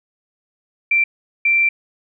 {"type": "tone bursts at uneven times", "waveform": "sine", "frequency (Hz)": 2352, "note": "D7", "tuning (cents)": 2, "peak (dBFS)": -12, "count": 2, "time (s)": [[0.91, 1.04], [1.45, 1.69]], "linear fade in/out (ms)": 5, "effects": []}